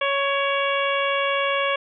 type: harmonic tone with a mistuned harmonic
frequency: 556 Hz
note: C#5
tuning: 5 cents sharp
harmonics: 1 / 2 / 3 / 4 / 5 / 6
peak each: -24 / -25 / -29 / -28 / -29 / -32 dBFS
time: 0.01-1.76 s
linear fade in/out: 5 ms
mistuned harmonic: 4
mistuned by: +32 cents
effects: none